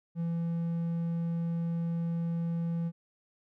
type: tone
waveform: triangle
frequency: 168 Hz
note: E3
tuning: 33 cents sharp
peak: -27 dBFS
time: 0.15-2.92 s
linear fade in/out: 50 ms
effects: none